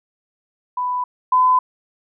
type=tone pair in turn; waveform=sine; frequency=994 / 1012 Hz; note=B5 / B5; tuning=+11 / +42 cents; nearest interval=unison; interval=31 cents; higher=second; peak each=-19 / -11 dBFS; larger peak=second; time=0.77-1.04 / 1.32-1.59 s; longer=neither; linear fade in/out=5 ms; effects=none